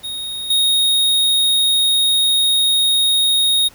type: tone with level steps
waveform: square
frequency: 3733 Hz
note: A#7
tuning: 2 cents sharp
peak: -24 / -13 dBFS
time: 0.03-3.69 s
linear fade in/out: 20 ms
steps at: 0.5 s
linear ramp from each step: 5 ms
effects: pink hiss -46 dBFS RMS until 3.74 s